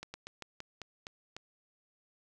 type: slowing click train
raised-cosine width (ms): 0.2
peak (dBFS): -25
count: 8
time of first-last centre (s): 0.03-1.366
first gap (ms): 110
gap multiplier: 1.18
effects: none